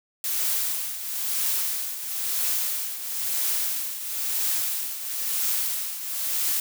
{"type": "noise with tremolo", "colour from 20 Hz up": "blue", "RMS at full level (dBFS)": -24, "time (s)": [0.24, 6.6], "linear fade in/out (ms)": 2, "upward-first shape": "triangle", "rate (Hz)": 1, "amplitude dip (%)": 70, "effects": []}